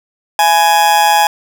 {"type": "tone with amplitude modulation", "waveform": "40% pulse", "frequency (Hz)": 835, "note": "G#5", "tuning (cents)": 9, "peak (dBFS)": -4, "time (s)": [0.39, 1.27], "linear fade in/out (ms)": 2, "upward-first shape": "sine", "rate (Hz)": 162, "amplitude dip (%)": 65, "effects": []}